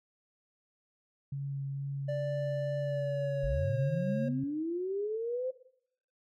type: tone with vibrato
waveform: sine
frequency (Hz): 138.59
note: C#3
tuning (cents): 0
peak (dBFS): -33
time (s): 1.32-4.44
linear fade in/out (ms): 5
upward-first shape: sine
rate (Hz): 2.2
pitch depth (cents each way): 11
type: tone with pitch glide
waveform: triangle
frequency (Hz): 587 to 541.4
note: D5 to C#5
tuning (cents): -1 to -41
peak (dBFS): -30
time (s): 2.08-4.29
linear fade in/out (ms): 10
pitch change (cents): -140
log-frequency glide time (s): 2.78-3.79
type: linear sweep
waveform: sine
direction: up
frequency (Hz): 43.65 to 523.3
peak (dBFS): -31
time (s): 3.43-5.51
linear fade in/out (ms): 10
effects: noise-tail reverb RT60 0.7 s tail -17 dB re dry